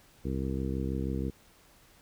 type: harmonic tone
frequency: 66.2 Hz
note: C2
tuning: 21 cents sharp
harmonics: 1 / 2 / 3 / 4 / 5 / 6 / 7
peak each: -34 / -36 / -36 / -38 / -39 / -43 / -42 dBFS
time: 0.24-1.31 s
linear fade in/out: 20 ms
effects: pink hiss -60 dBFS RMS until 2.01 s